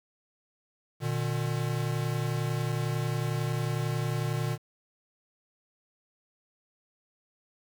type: tone pair together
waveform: square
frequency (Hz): 119.85 / 150.9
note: A#2 / D3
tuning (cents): +48 / +47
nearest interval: major third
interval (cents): 399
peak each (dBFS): -31 / -32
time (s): 1-4.58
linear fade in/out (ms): 50
effects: 9-bit

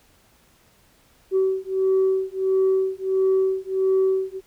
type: beating tone pair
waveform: sine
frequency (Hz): 380 / 381.5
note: F#4 / G4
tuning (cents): +46 / -47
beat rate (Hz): 1.5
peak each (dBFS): -20 / -20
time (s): 1.31-4.41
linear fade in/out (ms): 50
effects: tanh soft clip ceiling -13 dBFS + pink hiss -58 dBFS RMS until 4.46 s

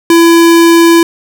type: tone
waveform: square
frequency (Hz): 335.4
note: E4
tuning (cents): +30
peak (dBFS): -3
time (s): 0.1-1.03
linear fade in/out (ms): 2
effects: none

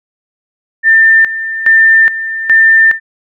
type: tone with tremolo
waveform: sine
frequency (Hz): 1794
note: A6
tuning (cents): +33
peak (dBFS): -3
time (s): 0.83-3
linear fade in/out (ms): 50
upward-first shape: square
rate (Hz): 1.2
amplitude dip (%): 75
effects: none

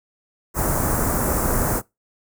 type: band-stop noise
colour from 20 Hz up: pink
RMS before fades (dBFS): -21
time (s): 0.54-1.82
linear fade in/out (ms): 50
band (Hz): 1500 to 7400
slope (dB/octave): 24
effects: noise-tail reverb RT60 0.2 s tail -22 dB re dry

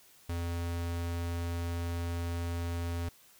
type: tone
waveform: square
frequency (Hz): 85.4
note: F2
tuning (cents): -38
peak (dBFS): -33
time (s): 0.29-3.09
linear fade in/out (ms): 5
effects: white hiss -60 dBFS RMS until 3.39 s

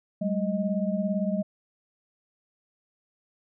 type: tone cluster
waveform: sine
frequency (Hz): 191.6 / 209.3 / 624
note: G3 / G#3 / D#5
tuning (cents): -39 / +14 / +5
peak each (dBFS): -27 / -29 / -31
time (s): 0.21-1.43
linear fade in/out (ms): 10
effects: none

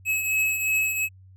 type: beating tone pair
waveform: square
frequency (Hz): 2571 / 2573.8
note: E7 / E7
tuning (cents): -44 / -42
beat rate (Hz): 2.8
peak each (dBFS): -31 / -23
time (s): 0.05-1.09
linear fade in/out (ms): 50
effects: added 94 Hz sine -47 dBFS peak until 1.36 s

